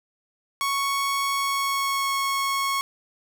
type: tone with pitch glide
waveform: sawtooth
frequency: 1108.7 to 1099.1 Hz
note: C#6 to C#6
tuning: 0 to -15 cents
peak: -19 dBFS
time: 0.61-2.81 s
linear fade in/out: 0 ms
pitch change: -15 cents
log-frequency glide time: 1.34-2.16 s
effects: none